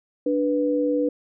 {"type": "tone pair together", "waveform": "sine", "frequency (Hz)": [293.7, 492.1], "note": ["D4", "B4"], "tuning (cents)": [0, -6], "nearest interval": "major sixth", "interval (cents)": 894, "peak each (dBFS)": -22, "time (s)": [0.26, 1.09], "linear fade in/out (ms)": 5, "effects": []}